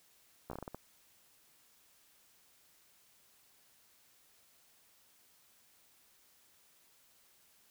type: slowing click train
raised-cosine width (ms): 1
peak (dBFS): -28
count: 8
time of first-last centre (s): 0.5-0.746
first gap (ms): 14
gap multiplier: 1.3
effects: white hiss -67 dBFS RMS until 7.7 s